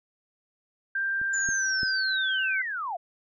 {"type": "tone with pitch glide", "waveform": "sine", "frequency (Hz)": [1582, 1542.3], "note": ["G6", "G6"], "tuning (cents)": [15, -29], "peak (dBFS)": -25, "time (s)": [0.95, 2.62], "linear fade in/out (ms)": 5, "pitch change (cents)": -44, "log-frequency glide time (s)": [1.54, 1.75]}
{"type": "clicks", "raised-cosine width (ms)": 3, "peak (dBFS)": [-33, -26, -24], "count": 3, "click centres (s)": [1.215, 1.489, 1.832]}
{"type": "linear sweep", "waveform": "sine", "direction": "down", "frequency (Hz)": [7130, 645], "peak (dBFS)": -29, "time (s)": [1.33, 2.97], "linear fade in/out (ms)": 10}
{"effects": []}